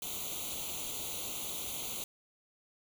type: noise with comb filter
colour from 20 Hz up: white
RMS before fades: -39 dBFS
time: 0.02-2.04 s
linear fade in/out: 2 ms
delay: 0.29 ms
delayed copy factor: +1
effects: none